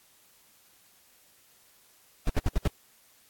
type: noise bursts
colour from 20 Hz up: brown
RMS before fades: -23 dBFS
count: 5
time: 2.27-2.676 s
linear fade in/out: 2 ms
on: 26 ms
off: 69 ms
effects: white hiss -61 dBFS RMS until 3.29 s + AAC 64 kbps